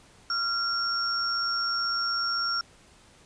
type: tone pair together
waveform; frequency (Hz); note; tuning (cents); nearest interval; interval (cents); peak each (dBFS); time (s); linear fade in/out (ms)
sine; 1379 / 5516; F6 / F8; -22 / -22; 2 octaves; 2400; -28; 0.3-2.61; 2
effects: pink hiss -56 dBFS RMS until 3.25 s + resampled to 22050 Hz